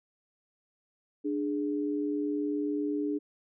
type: tone pair together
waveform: sine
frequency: 295.4 / 415.3 Hz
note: D4 / G#4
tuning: +10 / 0 cents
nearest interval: tritone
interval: 590 cents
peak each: -29 / -34 dBFS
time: 1.24-3.19 s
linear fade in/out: 20 ms
effects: none